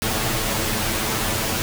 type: noise with comb filter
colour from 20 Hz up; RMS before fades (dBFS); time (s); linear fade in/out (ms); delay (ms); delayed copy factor
pink; -23; 0.02-1.62; 0; 9.1; +0.75
effects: none